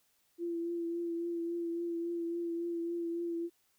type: tone with vibrato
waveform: sine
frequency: 339.6 Hz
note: F4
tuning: 48 cents flat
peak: -33 dBFS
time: 0.38-3.5 s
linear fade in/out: 50 ms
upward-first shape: triangle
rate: 3.6 Hz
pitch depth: 26 cents each way
effects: white hiss -73 dBFS RMS until 3.78 s